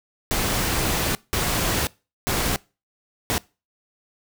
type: noise bursts at uneven times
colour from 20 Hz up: pink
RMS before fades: -23 dBFS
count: 4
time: 0.31-1.15 / 1.33-1.87 / 2.27-2.56 / 3.3-3.38 s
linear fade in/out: 0 ms
effects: noise-tail reverb RT60 0.3 s tail -23 dB re dry